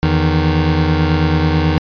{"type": "tone pair together", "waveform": "25% pulse", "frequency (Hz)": [81.9, 154.6], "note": ["E2", "D#3"], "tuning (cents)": [-11, -11], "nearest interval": "major seventh", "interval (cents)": 1100, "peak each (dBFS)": -11, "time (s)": [0.03, 1.78], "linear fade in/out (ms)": 0, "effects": ["resampled to 11025 Hz"]}